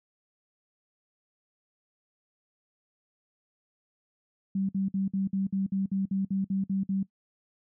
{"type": "tone bursts", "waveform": "sine", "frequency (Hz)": 193.6, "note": "G3", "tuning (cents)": -21, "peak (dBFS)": -25, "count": 13, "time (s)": [4.55, 7.03], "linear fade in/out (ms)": 5, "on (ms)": 140, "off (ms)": 55, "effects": ["noise-tail reverb RT60 0.1 s tail -19 dB re dry"]}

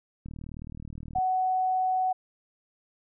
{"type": "click train", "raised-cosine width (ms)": 5, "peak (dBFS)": -28, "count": 37, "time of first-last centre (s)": [0.26, 1.185], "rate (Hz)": 38.9}
{"type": "tone", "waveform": "sine", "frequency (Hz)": 746, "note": "F#5", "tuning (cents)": 14, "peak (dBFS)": -23, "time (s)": [1.15, 2.13], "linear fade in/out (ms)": 10}
{"effects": []}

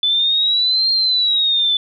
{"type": "exponential two-way sweep", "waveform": "sine", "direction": "up then down", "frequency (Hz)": [3485, 4217, 3485], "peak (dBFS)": -13, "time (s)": [0.03, 1.77], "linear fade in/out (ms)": 2, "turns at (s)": 0.91, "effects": []}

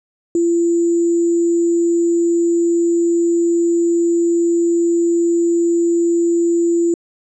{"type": "tone with sample-and-hold", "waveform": "sine", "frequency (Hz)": 340.3, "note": "F4", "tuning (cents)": -45, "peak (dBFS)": -12, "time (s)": [0.35, 6.94], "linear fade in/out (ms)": 2, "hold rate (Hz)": 7350, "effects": ["resampled to 24000 Hz"]}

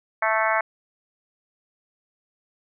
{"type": "harmonic tone", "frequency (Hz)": 220, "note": "A3", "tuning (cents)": 0, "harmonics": [3, 4, 5, 6, 7, 8, 9, 10], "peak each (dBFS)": [-25, -26, -27, -28, -28, -29, -30, -30], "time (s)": [0.22, 0.61], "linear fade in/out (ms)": 5, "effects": []}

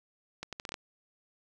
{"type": "accelerating click train", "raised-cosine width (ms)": 0.2, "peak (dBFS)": -21, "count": 7, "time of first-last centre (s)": [0.43, 0.742], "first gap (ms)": 97, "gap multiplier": 0.74, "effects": []}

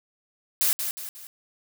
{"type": "noise with echo", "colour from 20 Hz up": "blue", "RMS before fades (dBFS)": -22, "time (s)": [0.61, 0.73], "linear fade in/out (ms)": 0, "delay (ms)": 180, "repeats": 3, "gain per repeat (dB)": -7, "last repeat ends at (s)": 1.27, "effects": []}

